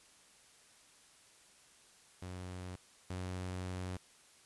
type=tone pair in turn; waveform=sawtooth; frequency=91.2 / 91.73 Hz; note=F#2 / F#2; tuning=-24 / -14 cents; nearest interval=unison; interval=10 cents; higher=second; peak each=-39 / -35 dBFS; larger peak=second; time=2.22-2.76 / 3.1-3.97 s; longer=second; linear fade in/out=5 ms; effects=white hiss -63 dBFS RMS until 4.45 s + resampled to 24000 Hz